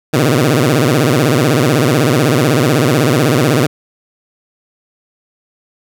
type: tone with vibrato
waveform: 15% pulse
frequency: 136.9 Hz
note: C#3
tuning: 21 cents flat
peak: -3 dBFS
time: 0.13-3.67 s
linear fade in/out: 10 ms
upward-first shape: sine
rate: 16 Hz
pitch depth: 270 cents each way
effects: none